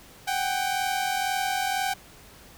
sawtooth tone pair together, 752 / 794 Hz, F#5 / G5, +28 / +22 cents, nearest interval minor second, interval 94 cents, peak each -24 dBFS, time 0.27-1.94 s, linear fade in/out 10 ms, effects pink hiss -50 dBFS RMS until 2.57 s

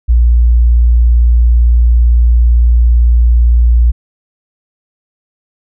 sine tone, 58.9 Hz, A#1, 19 cents sharp, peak -4 dBFS, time 0.08-3.92 s, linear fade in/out 20 ms, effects none

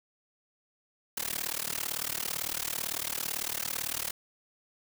white noise with amplitude modulation, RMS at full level -30 dBFS, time 1.17-4.11 s, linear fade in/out 5 ms, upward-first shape sine, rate 37.9 Hz, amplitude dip 100%, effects none

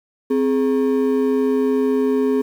triangle ring-modulated tone, 340 Hz, F4, 46 cents flat, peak -10 dBFS, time 0.3-2.42 s, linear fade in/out 10 ms, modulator 78.9 Hz, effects 8-bit

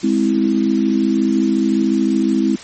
sine chord, Ab augmented, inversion none, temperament equal with one note detuned, 207.7 / 261.6 / 327.2 Hz, Ab3 / C4 / E4, 0 / 0 / -13 cents, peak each -17 dBFS, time 0.03-2.56 s, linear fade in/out 10 ms, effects white hiss -35 dBFS RMS until 2.63 s + MP3 32 kbps

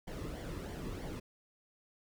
brown noise with flanger, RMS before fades -42 dBFS, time 0.07-1.2 s, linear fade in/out 10 ms, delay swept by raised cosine 0.77 to 1.35 ms, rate 3.1 Hz, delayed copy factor -0.6, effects none

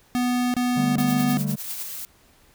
square tone bursts, 246.9 Hz, B3, in tune, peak -21 dBFS, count 3, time 0.15-1.372 s, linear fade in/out 0 ms, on 390 ms, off 26 ms
triangle chord, D suspended fourth, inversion none, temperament just, 146.83 / 195.78 / 220.2 Hz, D3 / G3 / A3, 0 / -2 / +2 cents, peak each -24 / -25 / -27 dBFS, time 0.76-1.56 s, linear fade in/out 10 ms
blue noise with tremolo, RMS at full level -31 dBFS, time 0.98-1.83 s, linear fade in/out 5 ms, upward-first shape triangle, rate 9.9 Hz, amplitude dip 100%
blue noise, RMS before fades -34 dBFS, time 1.64-2.05 s, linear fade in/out 0 ms
effects pink hiss -57 dBFS RMS until 2.54 s

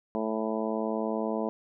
harmonic tone, 110 Hz, A2, in tune, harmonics 2 / 3 / 4 / 5 / 6 / 7 / 8 / 9, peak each -32 / -36 / -34 / -36 / -35 / -42 / -41 / -40 dBFS, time 0.15-1.49 s, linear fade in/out 0 ms, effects none

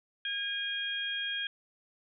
harmonic tone, 815 Hz, G#5, 33 cents flat, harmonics 2 / 3 / 4, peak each -36 / -41 / -34 dBFS, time 0.25-1.47 s, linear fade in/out 2 ms, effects none

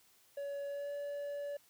triangle tone with pitch glide, 565 to 573.9 Hz, C#5 to D5, +33 to -40 cents, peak -36 dBFS, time 0.37-1.57 s, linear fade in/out 5 ms, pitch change +27 cents, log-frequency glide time 0.67-0.92 s, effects white hiss -67 dBFS RMS until 1.69 s + high-pass 60 Hz 12 dB/octave

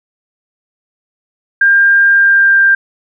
sine tone with pitch glide, 1600 to 1587.1 Hz, G6 to G6, +35 to +21 cents, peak -5 dBFS, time 1.61-2.75 s, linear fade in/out 5 ms, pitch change -14 cents, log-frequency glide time 2.09-2.59 s, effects none

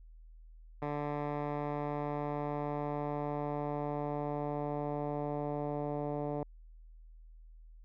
10% pulse tone with low-pass filter sweep, 146.6 Hz, D3, 3 cents flat, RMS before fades -36 dBFS, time 0.82-6.43 s, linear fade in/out 2 ms, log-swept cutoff 1400 to 670 Hz, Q 1.2, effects added 40 Hz sine -51 dBFS peak until 7.84 s

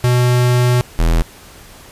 square tone pair in turn, 123.47 / 41.2 Hz, B2 / E1, 0 / 0 cents, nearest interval octave + perfect fifth, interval 1900 cents, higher first, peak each -11 dBFS, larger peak neither, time 0.04-0.81 / 0.99-1.22 s, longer first, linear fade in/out 0 ms, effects pink hiss -40 dBFS RMS until 1.91 s + resampled to 32000 Hz

